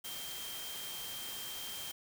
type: tone in noise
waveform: sine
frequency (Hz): 3167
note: G7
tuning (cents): +17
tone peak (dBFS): -45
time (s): 0.04-1.92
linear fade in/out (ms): 10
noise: white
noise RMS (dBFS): -44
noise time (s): 0.04-1.92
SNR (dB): -4
effects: none